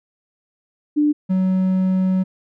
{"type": "tone pair in turn", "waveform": ["sine", "triangle"], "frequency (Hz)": [297, 187.1], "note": ["D4", "F#3"], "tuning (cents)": [20, 20], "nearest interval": "minor sixth", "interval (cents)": 800, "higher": "first", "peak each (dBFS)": -13, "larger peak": "neither", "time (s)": [[0.96, 1.13], [1.29, 2.24]], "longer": "second", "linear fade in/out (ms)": 20, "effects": []}